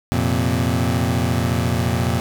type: chord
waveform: 25% pulse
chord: F suspended fourth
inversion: none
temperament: equal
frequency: 87.31 / 116.54 / 130.81 Hz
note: F2 / Bb2 / C3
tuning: 0 / 0 / 0 cents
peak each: -18 / -17 / -20 dBFS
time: 0.12-2.2 s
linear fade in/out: 0 ms
effects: none